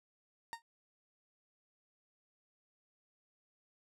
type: tone with exponential decay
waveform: 30% pulse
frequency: 924 Hz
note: A#5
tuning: 16 cents flat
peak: -34 dBFS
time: 0.53-0.62 s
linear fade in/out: 0 ms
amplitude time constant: 19 ms
effects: low-pass 10000 Hz 12 dB/octave